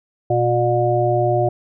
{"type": "harmonic tone", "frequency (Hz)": 120, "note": "B2", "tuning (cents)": -49, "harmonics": [1, 3, 5, 6], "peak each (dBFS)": [-20, -20, -20, -20], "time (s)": [0.3, 1.49], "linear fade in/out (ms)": 5, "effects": []}